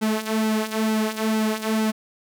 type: tone with flanger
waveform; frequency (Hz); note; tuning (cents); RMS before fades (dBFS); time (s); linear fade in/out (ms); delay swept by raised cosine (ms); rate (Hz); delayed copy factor
sawtooth; 218.3; A3; -13; -23; 0.01-1.92; 20; 1.7 to 4.6; 2.2; -0.65
effects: none